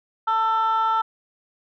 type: tone pair together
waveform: sine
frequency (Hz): 891 / 1333.5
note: A5 / E6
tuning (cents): +22 / +20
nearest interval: perfect fifth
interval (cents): 698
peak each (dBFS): -19 / -19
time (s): 0.27-1.02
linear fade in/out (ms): 10
effects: tanh soft clip ceiling -15 dBFS